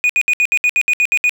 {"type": "tone bursts", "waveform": "triangle", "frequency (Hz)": 2468, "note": "D#7", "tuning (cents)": -15, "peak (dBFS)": -9, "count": 11, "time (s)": [0.04, 1.294], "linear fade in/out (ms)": 0, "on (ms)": 54, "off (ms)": 66, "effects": []}